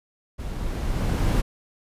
brown noise with level ramp, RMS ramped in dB -32 to -19 dBFS, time 0.38-1.42 s, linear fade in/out 20 ms, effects resampled to 32000 Hz

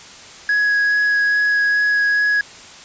triangle tone with vibrato, 1668 Hz, G#6, 7 cents sharp, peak -12 dBFS, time 0.49-2.41 s, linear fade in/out 2 ms, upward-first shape sine, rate 2.4 Hz, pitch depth 8 cents each way, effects white hiss -39 dBFS RMS until 2.84 s + resampled to 16000 Hz

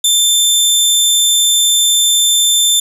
20% pulse tone, 3556 Hz, A7, 18 cents sharp, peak -3 dBFS, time 0.04-2.8 s, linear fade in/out 5 ms, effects none

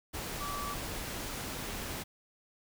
sine tone in noise, 1155 Hz, D6, 29 cents flat, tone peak -37 dBFS, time 0.4-0.75 s, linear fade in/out 20 ms, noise pink, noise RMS -39 dBFS, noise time 0.13-2.04 s, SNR -1 dB, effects none

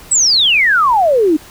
sine exponential sweep, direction down, 8190 to 291.5 Hz, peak -8 dBFS, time 0.11-1.37 s, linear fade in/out 10 ms, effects pink hiss -38 dBFS RMS until 1.5 s

